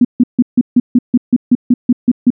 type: tone bursts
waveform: sine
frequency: 245.1 Hz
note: B3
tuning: 13 cents flat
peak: -4 dBFS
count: 13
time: 0.01-2.304 s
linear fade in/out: 5 ms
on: 38 ms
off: 150 ms
effects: none